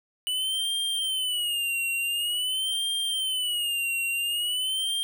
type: tone with vibrato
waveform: square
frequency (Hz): 2960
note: F#7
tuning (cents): 0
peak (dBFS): -26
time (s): 0.27-5.03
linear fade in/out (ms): 0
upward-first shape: sine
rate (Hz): 0.47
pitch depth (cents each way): 130
effects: none